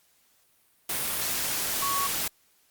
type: tone in noise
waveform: sine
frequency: 1115 Hz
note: C#6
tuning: 10 cents sharp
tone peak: -27 dBFS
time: 1.82-2.07 s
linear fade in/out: 5 ms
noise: white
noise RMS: -29 dBFS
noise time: 0.89-2.28 s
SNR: -1 dB
effects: white hiss -65 dBFS RMS until 2.7 s + Opus 48 kbps